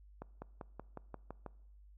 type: accelerating click train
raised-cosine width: 1 ms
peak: -30 dBFS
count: 8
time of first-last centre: 0.22-1.463 s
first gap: 200 ms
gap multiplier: 0.96
effects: noise-tail reverb RT60 0.8 s tail -22 dB re dry + added 50 Hz sine -56 dBFS peak until 1.97 s